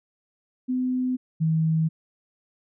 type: tone pair in turn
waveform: sine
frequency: 254 / 160.01 Hz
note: B3 / D#3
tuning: +49 / +49 cents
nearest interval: minor sixth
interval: 800 cents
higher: first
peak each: -22 / -19 dBFS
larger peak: second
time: 0.68-1.17 / 1.4-1.89 s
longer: neither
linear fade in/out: 20 ms
effects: none